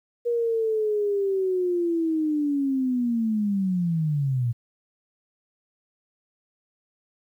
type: linear sweep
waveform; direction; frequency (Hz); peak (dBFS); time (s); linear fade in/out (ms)
sine; down; 479 to 115; -21; 0.25-4.53; 20
effects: 10-bit